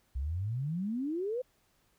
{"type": "exponential sweep", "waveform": "sine", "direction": "up", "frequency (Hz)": [61.74, 523.3], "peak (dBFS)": -31, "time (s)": [0.15, 1.42], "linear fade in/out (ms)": 10, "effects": ["pink hiss -71 dBFS RMS until 1.98 s"]}